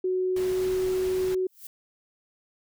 sine tone with pitch glide, 370 to 372.1 Hz, F#4 to F#4, 0 to +10 cents, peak -23 dBFS, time 0.04-1.47 s, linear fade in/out 5 ms, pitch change +10 cents, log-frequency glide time 0.45-0.69 s
pink noise, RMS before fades -40 dBFS, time 0.36-1.35 s, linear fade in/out 5 ms
violet noise with exponential growth, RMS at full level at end -38 dBFS, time 1.44-1.67 s, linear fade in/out 2 ms, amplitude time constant 49 ms
effects none

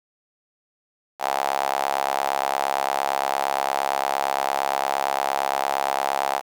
sawtooth tone with high-pass filter, 68.7 Hz, C#2, 15 cents flat, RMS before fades -24 dBFS, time 1.19-6.42 s, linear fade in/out 50 ms, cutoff 770 Hz, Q 4.6, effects 8-bit

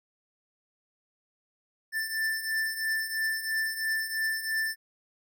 square beating tone pair, 1769 / 1772 Hz, A6 / A6, +9 / +12 cents, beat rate 3 Hz, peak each -35 / -30 dBFS, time 1.92-4.76 s, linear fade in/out 50 ms, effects none

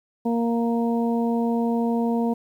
harmonic tone, 233.1 Hz, A#3, in tune, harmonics 1 / 2 / 3 / 4, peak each -21 / -27 / -31 / -33 dBFS, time 0.25-2.34 s, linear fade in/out 10 ms, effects 9-bit

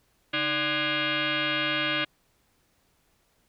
sine tone with frequency modulation, 588 Hz, D5, 2 cents sharp, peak -24 dBFS, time 0.33-2.05 s, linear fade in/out 10 ms, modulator 449 Hz, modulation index 6.6, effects pink hiss -68 dBFS RMS until 3.48 s

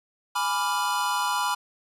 square chord, G# diminished seventh, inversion none, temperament equal, 830.6 / 987.8 / 1174.7 / 1396.9 Hz, G#5 / B5 / D6 / F6, 0 / 0 / 0 / 0 cents, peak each -32 / -27 / -32 / -32 dBFS, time 0.35-1.55 s, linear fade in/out 10 ms, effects resampled to 32000 Hz

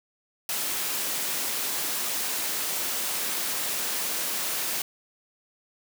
white high-pass noise, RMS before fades -29 dBFS, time 0.49-4.82 s, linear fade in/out 2 ms, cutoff 190 Hz, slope 12 dB/octave, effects none

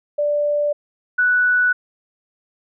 sine tone pair in turn, 587.3 / 1479.9 Hz, D5 / F#6, 0 / 0 cents, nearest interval octave + major third, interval 1600 cents, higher second, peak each -16 / -13 dBFS, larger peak second, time 0.18-0.73 / 1.18-1.73 s, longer neither, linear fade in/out 10 ms, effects none

